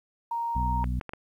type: tone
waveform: sine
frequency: 932.3 Hz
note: A#5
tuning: in tune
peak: -27 dBFS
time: 0.31-0.84 s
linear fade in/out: 5 ms
type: harmonic tone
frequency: 61.74 Hz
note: B1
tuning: in tune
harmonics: 1 / 2 / 3 / 4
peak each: -27 / -33 / -37 / -39 dBFS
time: 0.55-1 s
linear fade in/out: 10 ms
type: clicks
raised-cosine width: 0.5 ms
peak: -21 dBFS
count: 4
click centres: 0.842 / 1.012 / 1.093 / 1.135 s
effects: 10-bit